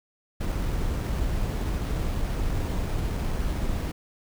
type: noise with sample-and-hold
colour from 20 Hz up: brown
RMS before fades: -27 dBFS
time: 0.4-3.92 s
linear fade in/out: 10 ms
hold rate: 7350 Hz
effects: none